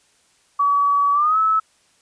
sine tone with pitch glide, 1139 to 1300.8 Hz, C#6 to E6, +47 to -23 cents, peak -14 dBFS, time 0.59-1.6 s, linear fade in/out 10 ms, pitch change +230 cents, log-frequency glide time 1.13-1.38 s, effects white hiss -59 dBFS RMS until 2.01 s + resampled to 22050 Hz

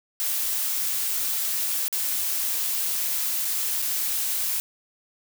blue noise with dropouts, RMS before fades -26 dBFS, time 0.2-4.6 s, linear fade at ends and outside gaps 0 ms, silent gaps 1.881-1.927 / 3.448-3.452 / 3.819-3.823 s, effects none

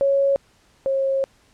sine tone pair in turn, 553 / 540.4 Hz, C#5 / C#5, -4 / -44 cents, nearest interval unison, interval 40 cents, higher first, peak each -15 / -18 dBFS, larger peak first, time 0.01-0.36 / 0.86-1.24 s, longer second, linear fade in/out 0 ms, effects pink hiss -58 dBFS RMS until 1.53 s + low-pass 9000 Hz 12 dB/octave

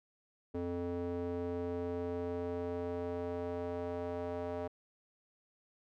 square tone with band-pass filter sweep, 87.31 Hz, F2, in tune, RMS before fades -38 dBFS, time 0.54-4.68 s, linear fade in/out 10 ms, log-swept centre 380 to 570 Hz, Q 2.1, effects none

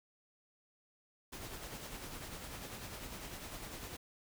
pink noise with tremolo, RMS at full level -45 dBFS, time 1.32-3.97 s, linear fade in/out 10 ms, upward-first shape sine, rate 10 Hz, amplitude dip 40%, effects none

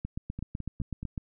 two click trains, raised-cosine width 5 ms, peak -24 / -21 dBFS, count 4 / 10, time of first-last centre 0.39-1.03 / 0.05-1.178 s, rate 4.69 / 7.98 Hz, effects none

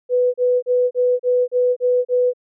sine tone bursts, 496 Hz, B4, 7 cents sharp, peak -13 dBFS, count 8, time 0.09-2.335 s, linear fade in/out 50 ms, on 250 ms, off 35 ms, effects none

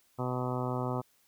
harmonic tone, 125.9 Hz, B2, 34 cents sharp, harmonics 1 / 2 / 3 / 4 / 5 / 6 / 7 / 8 / 9 / 10, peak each -34 / -37 / -39 / -40 / -41 / -42 / -42 / -43 / -44 / -44 dBFS, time 0.18-1.02 s, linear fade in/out 20 ms, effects white hiss -68 dBFS RMS until 1.27 s

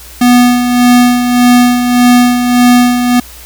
square tone with tremolo, 245.2 Hz, B3, 12 cents flat, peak -3 dBFS, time 0.21-3.2 s, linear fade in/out 5 ms, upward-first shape sine, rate 1.7 Hz, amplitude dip 55%, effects added 60 Hz sine -34 dBFS peak until 3.45 s + white hiss -33 dBFS RMS until 3.45 s

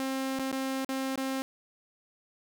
sawtooth tone with dropouts, 266 Hz, C4, 29 cents sharp, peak -26 dBFS, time 0-1.42 s, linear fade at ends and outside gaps 0 ms, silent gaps 0.389-0.396 / 0.516-0.527 / 0.847-0.89 / 1.157-1.176 s, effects none

